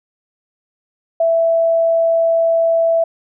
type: tone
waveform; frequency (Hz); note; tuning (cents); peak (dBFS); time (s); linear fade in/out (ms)
sine; 662; E5; +7; -11; 1.2-3.04; 5
effects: none